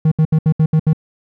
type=tone bursts; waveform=triangle; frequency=157.1 Hz; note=D#3; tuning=17 cents sharp; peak=-7 dBFS; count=7; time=0.05-0.932 s; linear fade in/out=5 ms; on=66 ms; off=70 ms; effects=none